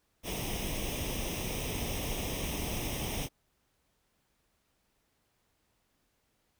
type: noise with comb filter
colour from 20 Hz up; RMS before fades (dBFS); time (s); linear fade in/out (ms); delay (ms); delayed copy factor
pink; -35; 0.23-3.29; 50; 0.34; +0.75
effects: pink hiss -75 dBFS RMS until 6.59 s